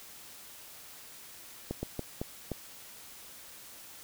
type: slowing click train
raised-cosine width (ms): 2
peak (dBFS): -20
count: 5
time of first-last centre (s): 1.71-2.517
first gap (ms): 120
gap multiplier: 1.36
effects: white hiss -50 dBFS RMS until 4.03 s